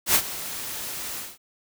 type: noise with ADSR envelope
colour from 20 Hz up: white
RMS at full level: -17 dBFS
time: 0.06-1.38 s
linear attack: 86 ms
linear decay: 68 ms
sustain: -16 dB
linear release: 210 ms
effects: none